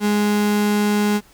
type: tone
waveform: 35% pulse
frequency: 207.7 Hz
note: G#3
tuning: in tune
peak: -14 dBFS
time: 0-1.21 s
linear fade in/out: 50 ms
effects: pink hiss -51 dBFS RMS until 1.33 s